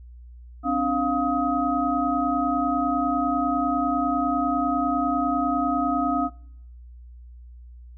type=tone cluster; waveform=sine; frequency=261.4 / 291.4 / 702 / 1263 Hz; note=C4 / D4 / F5 / D#6; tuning=-1 / -13 / +9 / +26 cents; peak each=-26 dBFS; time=0.63-6.3 s; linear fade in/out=50 ms; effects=noise-tail reverb RT60 0.7 s tail -24 dB re dry + added 60 Hz sine -41 dBFS peak until 7.97 s